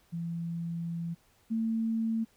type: tone pair in turn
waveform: sine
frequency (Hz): 168.4 / 224.8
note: E3 / A3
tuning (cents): +37 / +37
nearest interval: perfect fourth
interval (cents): 500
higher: second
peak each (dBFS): -32 / -27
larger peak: second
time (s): 0.12-1.15 / 1.5-2.25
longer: first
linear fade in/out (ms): 20
effects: pink hiss -66 dBFS RMS until 2.36 s